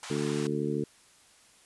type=band-pass noise; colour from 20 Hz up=pink; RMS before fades=-42 dBFS; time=0.03-0.47 s; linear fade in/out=0 ms; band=750 to 9700 Hz; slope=24 dB/octave
type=harmonic tone; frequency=73.3 Hz; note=D2; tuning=3 cents flat; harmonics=2 / 3 / 4 / 5 / 6; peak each=-34 / -34 / -34 / -34 / -34 dBFS; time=0.1-0.84 s; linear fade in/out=5 ms
effects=white hiss -59 dBFS RMS until 1.65 s + resampled to 24000 Hz